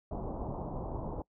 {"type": "low-pass noise", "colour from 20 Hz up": "pink", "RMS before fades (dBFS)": -38, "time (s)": [0.11, 1.22], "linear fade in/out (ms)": 2, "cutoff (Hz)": 1000, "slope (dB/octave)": 48, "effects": ["noise-tail reverb RT60 0.1 s tail -23 dB re dry"]}